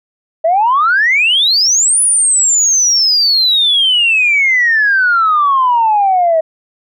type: exponential two-way sweep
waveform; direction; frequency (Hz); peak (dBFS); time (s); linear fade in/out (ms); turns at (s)
sine; up then down; 630 to 9980 to 630; -7; 0.44-6.41; 10; 2.01
effects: tanh soft clip ceiling -3 dBFS